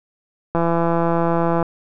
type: click train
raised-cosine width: 1 ms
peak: -6 dBFS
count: 182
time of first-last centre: 0.55-1.627 s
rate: 168 Hz
effects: none